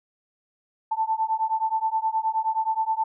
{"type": "beating tone pair", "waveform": "sine", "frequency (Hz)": [880, 889.5], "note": ["A5", "A5"], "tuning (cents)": [0, 19], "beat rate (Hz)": 9.5, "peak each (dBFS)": -25, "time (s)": [0.91, 3.04], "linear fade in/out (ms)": 10, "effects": []}